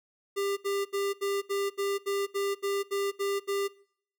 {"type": "tone bursts", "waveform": "square", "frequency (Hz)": 398.4, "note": "G4", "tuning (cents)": 28, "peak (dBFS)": -28, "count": 12, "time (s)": [0.36, 3.683], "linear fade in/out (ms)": 20, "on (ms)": 210, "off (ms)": 73, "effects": ["noise-tail reverb RT60 0.6 s tail -22 dB re dry"]}